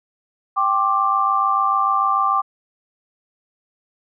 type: chord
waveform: sine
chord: G suspended fourth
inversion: none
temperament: equal with one note detuned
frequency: 784 / 1067.9 / 1174.7 Hz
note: G5 / C6 / D6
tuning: 0 / +35 / 0 cents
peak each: -22 / -22 / -17 dBFS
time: 0.56-2.42 s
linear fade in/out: 20 ms
effects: none